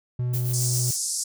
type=tone; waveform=triangle; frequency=123.47 Hz; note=B2; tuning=in tune; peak=-21 dBFS; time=0.19-0.91 s; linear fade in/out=5 ms
type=noise with tremolo; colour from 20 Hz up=violet; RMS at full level=-31 dBFS; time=0.33-0.97 s; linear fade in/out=10 ms; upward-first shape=sine; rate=7.4 Hz; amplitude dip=60%
type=band-pass noise; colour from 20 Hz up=white; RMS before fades=-28 dBFS; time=0.53-1.24 s; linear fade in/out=10 ms; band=5000 to 10000 Hz; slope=48 dB/octave
effects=none